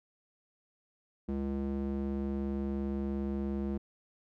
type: tone with band-pass filter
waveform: square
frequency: 68.6 Hz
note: C#2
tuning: 17 cents flat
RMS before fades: -34 dBFS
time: 1.28-3.78 s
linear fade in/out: 10 ms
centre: 260 Hz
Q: 1.9
effects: none